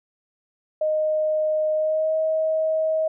sine tone with pitch glide, 619 to 633.5 Hz, D#5 to D#5, -9 to +31 cents, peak -19 dBFS, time 0.81-3.08 s, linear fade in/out 5 ms, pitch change +40 cents, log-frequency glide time 1.74-2.16 s, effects none

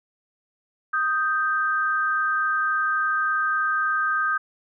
sine tone pair together, 1244.5 / 1568 Hz, D#6 / G6, 0 / 0 cents, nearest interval major third, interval 400 cents, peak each -23 dBFS, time 0.93-4.38 s, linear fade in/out 10 ms, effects none

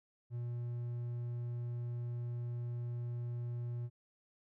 triangle tone, 120 Hz, B2, 49 cents flat, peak -35 dBFS, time 0.3-3.9 s, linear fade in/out 50 ms, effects none

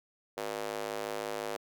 square tone with high-pass filter, 52.9 Hz, G#1, 33 cents sharp, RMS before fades -37 dBFS, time 0.37-1.57 s, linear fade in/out 10 ms, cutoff 490 Hz, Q 1.9, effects none

